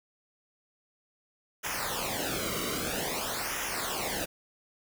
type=noise with flanger; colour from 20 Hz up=pink; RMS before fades=-33 dBFS; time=1.63-4.26 s; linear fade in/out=20 ms; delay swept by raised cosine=0.23 to 1.19 ms; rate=0.51 Hz; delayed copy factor=-0.8; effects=none